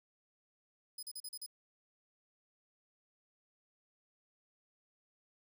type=tone bursts; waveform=15% pulse; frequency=5020 Hz; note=D#8; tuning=15 cents sharp; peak=-37 dBFS; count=6; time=0.98-1.463 s; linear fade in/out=5 ms; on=48 ms; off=39 ms; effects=13-bit